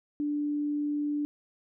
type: tone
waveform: sine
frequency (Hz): 293.7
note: D4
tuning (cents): 0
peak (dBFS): -27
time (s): 0.2-1.25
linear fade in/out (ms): 0
effects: none